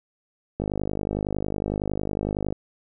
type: click train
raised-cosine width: 2 ms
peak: -13 dBFS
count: 99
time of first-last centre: 0.6-2.525 s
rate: 50.9 Hz
effects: none